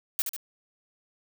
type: noise with echo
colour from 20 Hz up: blue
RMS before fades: -26 dBFS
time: 0.19-0.22 s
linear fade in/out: 0 ms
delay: 72 ms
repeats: 2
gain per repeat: -5 dB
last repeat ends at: 0.364 s
effects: none